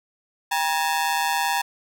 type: ring-modulated tone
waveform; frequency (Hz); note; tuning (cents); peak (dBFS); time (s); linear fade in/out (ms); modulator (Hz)
sawtooth; 875; A5; -10; -14; 0.51-1.62; 10; 79
effects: none